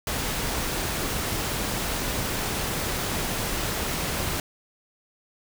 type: noise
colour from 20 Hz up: pink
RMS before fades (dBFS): -28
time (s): 0.07-4.4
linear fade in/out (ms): 2
effects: none